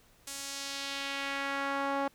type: tone with band-pass filter sweep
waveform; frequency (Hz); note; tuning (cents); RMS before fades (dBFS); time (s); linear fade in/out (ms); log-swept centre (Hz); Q
sawtooth; 277.2; C#4; 0; -35; 0.27-2.08; 5; 8500 to 820; 1.2
effects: pink hiss -63 dBFS RMS until 2.14 s